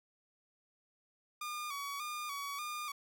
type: tone with vibrato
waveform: sawtooth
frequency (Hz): 1169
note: D6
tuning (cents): -8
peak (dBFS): -35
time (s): 1.41-2.92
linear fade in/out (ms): 5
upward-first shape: square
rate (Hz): 1.7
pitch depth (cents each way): 60
effects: none